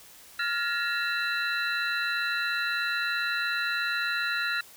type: tone cluster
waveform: sine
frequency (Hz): 1398 / 1712 / 1875 / 2674 / 3996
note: F6 / A6 / A#6 / E7 / B7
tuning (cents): +1 / -48 / +10 / +24 / +20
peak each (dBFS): -29 / -33 / -35 / -36 / -34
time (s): 0.39-4.61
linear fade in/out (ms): 5
effects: white hiss -51 dBFS RMS until 4.76 s